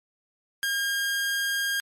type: tone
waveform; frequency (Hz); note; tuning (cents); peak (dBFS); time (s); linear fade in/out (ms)
sawtooth; 1616; G#6; -48; -21; 0.63-1.8; 0
effects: MP3 64 kbps